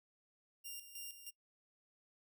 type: tone with tremolo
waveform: 5% pulse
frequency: 2794 Hz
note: F7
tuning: in tune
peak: -36 dBFS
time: 0.64-1.31 s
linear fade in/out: 20 ms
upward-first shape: square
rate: 3.2 Hz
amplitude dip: 65%
effects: noise-tail reverb RT60 0.1 s tail -21 dB re dry